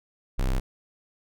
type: tone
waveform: square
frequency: 32.36 Hz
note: C1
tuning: 18 cents flat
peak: -23 dBFS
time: 0.38-0.6 s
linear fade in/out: 10 ms
effects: none